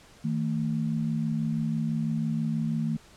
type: tone pair together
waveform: sine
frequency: 158.6 / 224.7 Hz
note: D#3 / A3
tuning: +33 / +37 cents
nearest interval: tritone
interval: 604 cents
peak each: -28 dBFS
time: 0.24-2.97 s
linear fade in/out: 10 ms
effects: pink hiss -54 dBFS RMS until 3.16 s + low-pass 9000 Hz 12 dB/octave